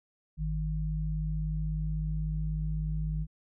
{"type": "tone pair together", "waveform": "sine", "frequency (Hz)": [51.91, 155.56], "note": ["G#1", "D#3"], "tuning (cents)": [0, 0], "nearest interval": "octave + perfect fifth", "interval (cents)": 1900, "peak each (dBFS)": [-31, -32], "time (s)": [0.37, 3.27], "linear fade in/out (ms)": 50, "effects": []}